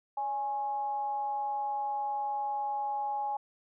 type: tone with frequency modulation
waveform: sine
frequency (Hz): 830.6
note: G#5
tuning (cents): 0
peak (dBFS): -30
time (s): 0.17-3.37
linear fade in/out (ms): 5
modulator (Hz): 257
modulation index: 0.29
effects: none